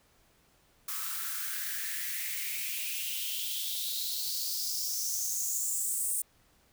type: noise with high-pass filter sweep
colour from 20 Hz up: blue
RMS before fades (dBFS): -34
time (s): 0.88-6.22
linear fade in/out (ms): 5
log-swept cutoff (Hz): 1200 to 9000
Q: 5.3
effects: pink hiss -66 dBFS RMS until 6.72 s